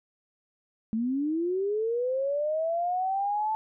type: linear sweep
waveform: sine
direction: up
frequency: 214.7 to 880 Hz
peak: -25 dBFS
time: 0.93-3.55 s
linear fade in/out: 0 ms
effects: none